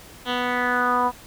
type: tone with low-pass filter sweep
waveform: 10% pulse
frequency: 246.9 Hz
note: B3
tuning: in tune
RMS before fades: -22 dBFS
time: 0.25-1.12 s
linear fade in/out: 50 ms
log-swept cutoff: 3200 to 960 Hz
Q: 4.2
effects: pink hiss -45 dBFS RMS until 1.26 s